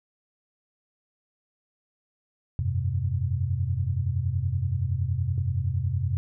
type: chord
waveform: sine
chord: F suspended second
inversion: none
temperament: equal with one note detuned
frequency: 87.31 / 98 / 128.42 Hz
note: F2 / G2 / C3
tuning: 0 / 0 / -32 cents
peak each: -28 dBFS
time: 2.59-6.17 s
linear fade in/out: 0 ms
type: click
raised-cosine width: 3 ms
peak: -30 dBFS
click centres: 5.38 s
effects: none